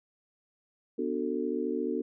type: chord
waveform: sine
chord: B minor seventh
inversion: none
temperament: just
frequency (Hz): 246.9 / 296.3 / 370.4 / 444.5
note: B3 / D4 / F#4 / A4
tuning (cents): 0 / +15 / +2 / +18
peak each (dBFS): -34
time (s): 0.98-2.02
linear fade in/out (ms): 10
effects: none